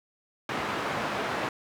white band-pass noise, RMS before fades -31 dBFS, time 0.49-1.49 s, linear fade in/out 2 ms, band 120 to 1500 Hz, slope 12 dB/octave, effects none

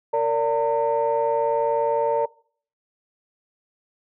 sine tone cluster, 460.5 / 580 / 911 Hz, A#4 / D5 / A#5, -21 / -22 / -40 cents, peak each -22 dBFS, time 0.13-2.26 s, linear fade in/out 10 ms, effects noise-tail reverb RT60 0.5 s tail -22 dB re dry + tanh soft clip ceiling -12 dBFS

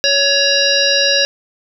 harmonic tone with a mistuned harmonic, 559 Hz, C#5, 14 cents sharp, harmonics 1 / 3 / 5 / 7 / 9 / 10, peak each -18 / -18 / -18 / -18 / -18 / -18 dBFS, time 0.04-1.25 s, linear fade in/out 0 ms, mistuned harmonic 9, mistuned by -51 cents, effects none

